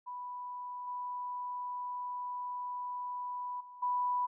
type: tone with level steps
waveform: sine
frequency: 987.8 Hz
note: B5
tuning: in tune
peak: -39 / -36 / -48 / -29 dBFS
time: 0.06-4.27 s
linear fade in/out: 20 ms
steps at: 0.87 / 3.6 / 3.82 s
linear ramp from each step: 10 ms
effects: none